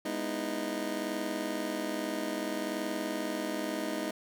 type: chord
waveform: 25% pulse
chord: E major seventh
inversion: first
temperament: just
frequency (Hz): 206 / 247.2 / 309 / 329.6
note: G#3 / B3 / D#4 / E4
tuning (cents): -14 / +2 / -12 / 0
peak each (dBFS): -36 / -36 / -32 / -36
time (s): 0.05-4.11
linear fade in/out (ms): 5
effects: none